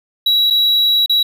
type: tone with dropouts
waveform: triangle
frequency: 3890 Hz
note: B7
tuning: 27 cents flat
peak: -9 dBFS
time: 0.26-1.23 s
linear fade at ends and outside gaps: 5 ms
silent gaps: 0.502-0.506 / 1.061-1.095 s
effects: none